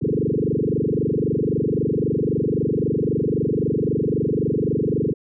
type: tone with frequency modulation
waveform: sine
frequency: 289.3 Hz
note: D4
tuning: 26 cents flat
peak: -18 dBFS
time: 0.01-5.14 s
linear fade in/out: 20 ms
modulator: 23.8 Hz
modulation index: 7.4
effects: none